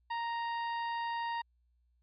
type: harmonic tone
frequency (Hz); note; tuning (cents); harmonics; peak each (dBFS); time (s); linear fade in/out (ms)
932.3; A#5; 0; 1 / 2 / 3 / 4 / 5; -34 / -42 / -49 / -52 / -54; 0.1-1.42; 10
effects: added 60 Hz sine -69 dBFS peak until 2.02 s